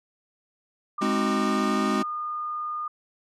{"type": "tone with pitch glide", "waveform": "sine", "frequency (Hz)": [1193, 1219.5], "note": ["D6", "D#6"], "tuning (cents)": [27, -35], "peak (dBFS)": -28, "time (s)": [0.98, 2.88], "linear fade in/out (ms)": 5, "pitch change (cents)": 38, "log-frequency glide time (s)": [1.15, 1.91]}
{"type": "chord", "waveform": "square", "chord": "Ab dominant seventh", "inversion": "none", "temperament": "equal", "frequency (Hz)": [207.7, 261.6, 311.1, 370], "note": ["Ab3", "C4", "Eb4", "Gb4"], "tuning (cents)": [0, 0, 0, 0], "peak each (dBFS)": [-27, -29, -32, -31], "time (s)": [1.01, 2.03], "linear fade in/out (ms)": 10}
{"effects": ["low-pass 8000 Hz 12 dB/octave"]}